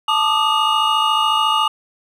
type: tone cluster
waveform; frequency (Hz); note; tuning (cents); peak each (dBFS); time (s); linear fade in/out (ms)
triangle; 879 / 1182 / 1236 / 2867; A5 / D6 / D#6 / F7; -2 / +11 / -12 / +45; -18; 0.08-1.68; 5
effects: none